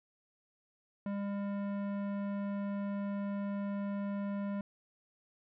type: tone with tanh clipping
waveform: sine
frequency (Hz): 200.9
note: G3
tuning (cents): +43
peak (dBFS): -36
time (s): 1.06-4.61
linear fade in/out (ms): 2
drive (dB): 16
effects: none